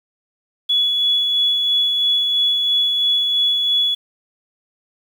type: tone with tremolo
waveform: sine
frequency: 3394 Hz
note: G#7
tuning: 37 cents sharp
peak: -13 dBFS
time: 0.69-3.95 s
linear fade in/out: 10 ms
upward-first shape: sine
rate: 3 Hz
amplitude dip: 30%
effects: 7-bit